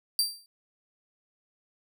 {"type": "tone with exponential decay", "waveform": "sawtooth", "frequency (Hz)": 4699, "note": "D8", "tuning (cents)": 0, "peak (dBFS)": -17, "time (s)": [0.19, 0.46], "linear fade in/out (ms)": 1, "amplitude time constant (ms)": 57, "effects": []}